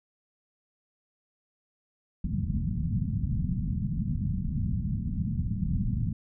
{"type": "low-pass noise", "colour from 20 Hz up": "white", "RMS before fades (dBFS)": -29, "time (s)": [2.24, 6.13], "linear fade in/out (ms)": 5, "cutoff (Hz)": 210, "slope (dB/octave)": 48, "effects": []}